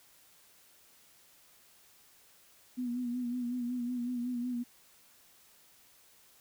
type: tone with vibrato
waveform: sine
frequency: 244.7 Hz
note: B3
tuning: 16 cents flat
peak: -32 dBFS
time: 2.77-4.64 s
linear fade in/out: 20 ms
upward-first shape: sine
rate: 5.4 Hz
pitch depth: 47 cents each way
effects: white hiss -62 dBFS RMS until 6.4 s